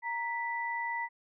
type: tone pair together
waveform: sine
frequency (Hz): 932.3 / 1975.5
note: A#5 / B6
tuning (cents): 0 / 0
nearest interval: octave + minor second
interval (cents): 1300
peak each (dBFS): -34 / -35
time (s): 0.02-1.09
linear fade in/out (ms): 50
effects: none

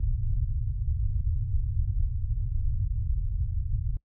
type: low-pass noise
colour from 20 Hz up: pink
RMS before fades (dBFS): -27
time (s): 0-3.97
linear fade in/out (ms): 2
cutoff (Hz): 120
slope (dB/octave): 48
effects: noise-tail reverb RT60 0.1 s tail -23 dB re dry

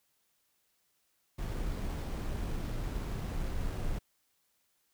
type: noise with sample-and-hold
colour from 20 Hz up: brown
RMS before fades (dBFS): -35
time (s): 1.38-3.99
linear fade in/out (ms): 10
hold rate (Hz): 8820
effects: white hiss -75 dBFS RMS until 4.93 s

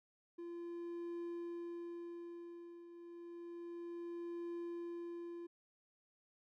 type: tone with tremolo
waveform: triangle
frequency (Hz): 343.1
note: F4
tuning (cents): -31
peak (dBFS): -39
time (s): 0.38-5.47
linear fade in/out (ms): 10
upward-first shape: triangle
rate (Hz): 0.3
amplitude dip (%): 75
effects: none

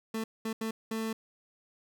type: tone bursts at uneven times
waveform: 30% pulse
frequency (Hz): 222.4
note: A3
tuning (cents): +19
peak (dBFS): -29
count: 4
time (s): 0.14-0.24 / 0.45-0.53 / 0.61-0.71 / 0.91-1.13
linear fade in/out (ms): 5
effects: none

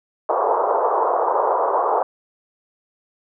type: band-pass noise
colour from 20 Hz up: white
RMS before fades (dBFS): -19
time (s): 0.29-2.03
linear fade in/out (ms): 2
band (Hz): 400 to 1100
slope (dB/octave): 48
effects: none

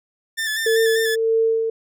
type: tone with vibrato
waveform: sawtooth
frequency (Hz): 1760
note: A6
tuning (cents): 0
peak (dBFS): -18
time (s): 0.37-1.16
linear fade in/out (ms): 20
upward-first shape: square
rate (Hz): 5.1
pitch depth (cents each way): 34
type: tone with tremolo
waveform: sine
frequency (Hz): 450.3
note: A4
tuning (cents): +40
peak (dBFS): -14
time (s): 0.66-1.7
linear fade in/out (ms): 5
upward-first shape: sine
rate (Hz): 1.7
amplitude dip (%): 45
effects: none

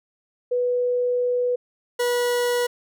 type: tone pair in turn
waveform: sine / 40% pulse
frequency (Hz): 492.4 / 485.9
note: B4 / B4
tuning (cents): -5 / -28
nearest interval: unison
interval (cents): 23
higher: first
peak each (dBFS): -19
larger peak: neither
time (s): 0.51-1.56 / 1.99-2.67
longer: first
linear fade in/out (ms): 10
effects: none

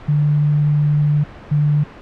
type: tone pair in turn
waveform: sine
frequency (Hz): 147.9 / 147.9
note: D3 / D3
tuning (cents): +13 / +13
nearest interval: unison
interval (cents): 0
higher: neither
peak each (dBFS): -12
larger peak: neither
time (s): 0.08-1.24 / 1.51-1.84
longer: first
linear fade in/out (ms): 10
effects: pink hiss -37 dBFS RMS until 2.01 s + low-pass 2000 Hz 12 dB/octave

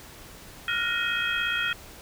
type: tone cluster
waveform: sine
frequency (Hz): 1395 / 1452 / 1867 / 2532 / 3241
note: F6 / F#6 / A#6 / D#7 / G#7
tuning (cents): -2 / -33 / +2 / +30 / -43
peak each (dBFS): -31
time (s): 0.68-1.73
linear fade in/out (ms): 2
effects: pink hiss -46 dBFS RMS until 2.01 s

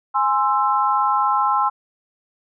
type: chord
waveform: sine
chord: Ab augmented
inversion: none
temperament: equal with one note detuned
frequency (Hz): 830.6 / 1046.5 / 1326.1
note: Ab5 / C6 / E6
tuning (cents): 0 / 0 / +10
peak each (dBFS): -20 / -19 / -21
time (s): 0.14-1.7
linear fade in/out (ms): 20
effects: none

